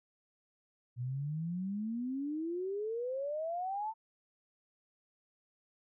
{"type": "exponential sweep", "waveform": "sine", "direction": "up", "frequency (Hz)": [118.8, 904], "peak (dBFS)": -34, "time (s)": [0.96, 3.94], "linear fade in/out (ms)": 50, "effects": []}